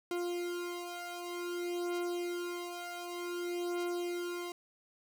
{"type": "beating tone pair", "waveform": "40% pulse", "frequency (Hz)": [350.3, 350.84], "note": ["F4", "F4"], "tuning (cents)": [5, 8], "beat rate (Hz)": 0.54, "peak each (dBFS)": [-37, -39], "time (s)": [0.11, 4.52], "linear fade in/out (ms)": 2, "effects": []}